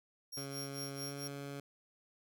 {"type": "tone with tremolo", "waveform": "sawtooth", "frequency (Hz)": 5580, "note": "F8", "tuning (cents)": -2, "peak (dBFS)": -38, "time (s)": [0.32, 1.28], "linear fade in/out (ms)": 10, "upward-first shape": "sine", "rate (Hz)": 4.5, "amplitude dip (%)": 90}
{"type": "tone with pitch glide", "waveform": "15% pulse", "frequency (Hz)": [138.59, 140.77], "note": ["C#3", "C#3"], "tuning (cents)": [0, 27], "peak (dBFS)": -36, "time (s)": [0.37, 1.6], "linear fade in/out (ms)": 2, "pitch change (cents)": 27, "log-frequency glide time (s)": [1.02, 1.12]}
{"effects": []}